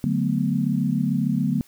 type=chord; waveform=sine; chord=B minor seventh; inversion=first; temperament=equal; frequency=146.83 / 185 / 220 / 246.9 Hz; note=D3 / F#3 / A3 / B3; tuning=0 / 0 / 0 / 0 cents; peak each=-25 dBFS; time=0.04-1.61 s; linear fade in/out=0 ms; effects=white hiss -55 dBFS RMS until 1.67 s